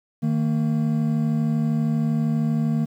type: tone pair together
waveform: triangle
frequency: 155.19 / 227.9 Hz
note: D#3 / A#3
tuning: -4 / -39 cents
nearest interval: perfect fifth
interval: 665 cents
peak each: -20 / -20 dBFS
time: 0.22-2.86 s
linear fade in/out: 20 ms
effects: 9-bit